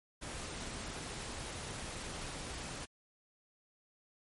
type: noise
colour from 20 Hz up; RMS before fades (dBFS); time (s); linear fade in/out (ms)
pink; -43; 0.21-2.86; 20
effects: MP3 48 kbps